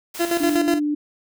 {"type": "noise", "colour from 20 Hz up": "white", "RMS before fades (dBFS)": -34, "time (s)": [0.14, 0.58], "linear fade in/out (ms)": 10}
{"type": "tone with tremolo", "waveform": "30% pulse", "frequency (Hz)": 341.3, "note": "F4", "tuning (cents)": -40, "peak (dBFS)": -15, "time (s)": [0.19, 0.8], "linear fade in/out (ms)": 20, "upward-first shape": "square", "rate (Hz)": 8.2, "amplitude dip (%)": 65}
{"type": "tone", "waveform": "sine", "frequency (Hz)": 296, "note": "D4", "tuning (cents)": 14, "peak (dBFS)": -19, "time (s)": [0.4, 0.95], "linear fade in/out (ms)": 10}
{"effects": []}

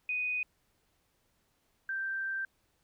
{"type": "tone pair in turn", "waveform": "sine", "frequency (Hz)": [2489, 1568], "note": ["D#7", "G6"], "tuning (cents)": [0, 0], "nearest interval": "minor sixth", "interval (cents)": 800, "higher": "first", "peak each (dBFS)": [-30, -32], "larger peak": "first", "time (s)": [[0.09, 0.43], [1.89, 2.45]], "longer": "second", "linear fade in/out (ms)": 2, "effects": ["pink hiss -74 dBFS RMS until 2.83 s"]}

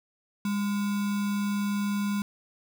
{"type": "tone with sample-and-hold", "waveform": "sine", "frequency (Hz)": 203, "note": "G#3", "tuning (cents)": -39, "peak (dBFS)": -25, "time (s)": [0.45, 2.22], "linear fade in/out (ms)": 2, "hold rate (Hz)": 1225, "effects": []}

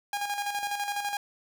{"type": "tone with tremolo", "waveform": "sawtooth", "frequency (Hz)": 815, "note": "G#5", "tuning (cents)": -33, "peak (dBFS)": -24, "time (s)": [0.13, 1.17], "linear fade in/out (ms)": 2, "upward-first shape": "square", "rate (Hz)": 12, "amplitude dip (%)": 50, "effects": []}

